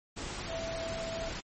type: tone in noise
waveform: sine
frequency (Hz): 659.3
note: E5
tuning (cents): 0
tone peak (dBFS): -36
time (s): 0.48-1.3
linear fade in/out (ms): 20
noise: pink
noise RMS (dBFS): -39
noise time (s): 0.16-1.41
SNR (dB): 0
effects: MP3 32 kbps